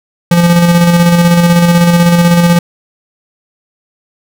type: tone with tremolo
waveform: square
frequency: 172.3 Hz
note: F3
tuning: 23 cents flat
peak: -4 dBFS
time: 0.31-2.59 s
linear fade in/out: 5 ms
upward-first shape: square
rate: 16 Hz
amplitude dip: 35%
effects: none